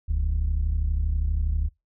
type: tone pair together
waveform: sine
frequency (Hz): 41.77 / 74.2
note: E1 / D2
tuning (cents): +24 / +18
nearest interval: minor seventh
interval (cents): 994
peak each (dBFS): -22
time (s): 0.08-1.69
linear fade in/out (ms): 20
effects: noise-tail reverb RT60 0.2 s tail -24 dB re dry + tanh soft clip ceiling -18 dBFS